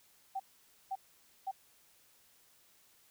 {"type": "tone bursts", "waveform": "sine", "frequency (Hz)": 773, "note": "G5", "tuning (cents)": -24, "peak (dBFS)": -34, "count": 3, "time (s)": [0.35, 1.514], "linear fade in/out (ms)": 10, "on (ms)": 48, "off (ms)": 510, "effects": ["white hiss -66 dBFS RMS until 3.1 s"]}